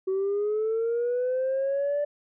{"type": "linear sweep", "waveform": "sine", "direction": "up", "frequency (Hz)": [376.1, 587.3], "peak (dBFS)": -22, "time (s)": [0.07, 2.05], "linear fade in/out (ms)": 10, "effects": ["tanh soft clip ceiling -21 dBFS"]}